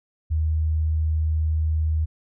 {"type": "tone", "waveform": "sine", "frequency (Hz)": 78.5, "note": "D#2", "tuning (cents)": 16, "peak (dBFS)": -19, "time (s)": [0.3, 2.06], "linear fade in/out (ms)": 20, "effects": []}